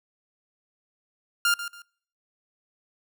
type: tone with echo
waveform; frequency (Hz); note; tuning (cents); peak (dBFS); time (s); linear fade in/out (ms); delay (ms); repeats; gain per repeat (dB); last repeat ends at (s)
sawtooth; 1400; F6; +4; -16; 1.45-1.54; 2; 140; 2; -12; 1.82
effects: noise-tail reverb RT60 0.6 s tail -25 dB re dry